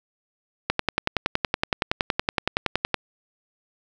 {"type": "click train", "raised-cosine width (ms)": 0.3, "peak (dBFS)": -4, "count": 25, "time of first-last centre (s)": [0.7, 2.943], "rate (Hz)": 10.7, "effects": []}